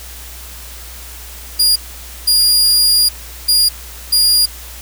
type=tone bursts at uneven times; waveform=sawtooth; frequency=4837 Hz; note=D#8; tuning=50 cents flat; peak=-6 dBFS; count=4; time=1.59-1.76 / 2.27-3.09 / 3.48-3.69 / 4.12-4.46 s; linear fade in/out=10 ms; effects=added 60 Hz sine -33 dBFS peak until 4.81 s + white hiss -34 dBFS RMS until 4.81 s